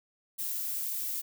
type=noise; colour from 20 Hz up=violet; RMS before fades=-34 dBFS; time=0.38-1.22 s; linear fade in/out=20 ms; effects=none